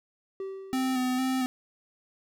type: tone with exponential decay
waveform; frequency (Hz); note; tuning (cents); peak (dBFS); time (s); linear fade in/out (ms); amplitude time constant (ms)
triangle; 386.1; G4; -26; -29; 0.4-1.46; 2; 230
type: tone with vibrato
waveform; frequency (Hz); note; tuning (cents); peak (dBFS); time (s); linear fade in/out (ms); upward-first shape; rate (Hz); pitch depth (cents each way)
square; 257; C4; -31; -26; 0.73-1.46; 0; square; 2.2; 22
effects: none